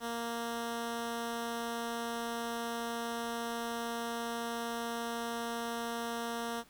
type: tone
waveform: 10% pulse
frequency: 233.1 Hz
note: A#3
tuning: in tune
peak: -27 dBFS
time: 0-6.64 s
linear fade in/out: 50 ms
effects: pink hiss -62 dBFS RMS until 6.69 s